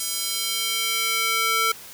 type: tone with high-pass filter sweep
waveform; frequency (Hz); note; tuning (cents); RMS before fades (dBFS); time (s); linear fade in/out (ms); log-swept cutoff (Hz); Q
square; 450; A4; +39; -24; 0-1.72; 5; 5500 to 1300; 1.2
effects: white hiss -42 dBFS RMS until 1.93 s